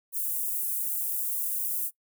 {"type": "high-pass noise", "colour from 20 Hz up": "white", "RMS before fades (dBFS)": -30, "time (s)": [0.12, 1.91], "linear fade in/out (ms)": 50, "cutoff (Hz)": 9800, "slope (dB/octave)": 24, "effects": ["noise-tail reverb RT60 0.1 s tail -21 dB re dry"]}